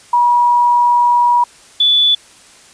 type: tone pair in turn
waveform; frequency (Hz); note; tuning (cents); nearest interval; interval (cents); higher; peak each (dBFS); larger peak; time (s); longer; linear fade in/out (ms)
sine; 964 / 3462; B5 / A7; -42 / -29; octave + minor seventh; 2213; second; -8; neither; 0.13-1.44 / 1.8-2.15; first; 5
effects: white hiss -43 dBFS RMS until 2.73 s + resampled to 22050 Hz